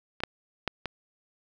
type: clicks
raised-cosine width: 0.3 ms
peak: -21 / -9 / -11 / -16 dBFS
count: 4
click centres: 0.204 / 0.236 / 0.677 / 0.857 s
effects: none